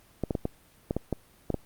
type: clicks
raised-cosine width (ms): 2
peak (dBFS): -14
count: 9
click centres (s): 0.237 / 0.308 / 0.352 / 0.454 / 0.909 / 0.966 / 1.127 / 1.503 / 1.543
effects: pink hiss -59 dBFS RMS until 1.65 s + Opus 32 kbps